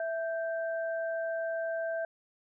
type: tone pair together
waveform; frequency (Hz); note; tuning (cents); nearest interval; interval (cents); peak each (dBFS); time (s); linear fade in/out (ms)
sine; 659 / 1566.5; E5 / G6; -1 / -2; octave + minor third; 1499; -31 / -39; 0-2.05; 2
effects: none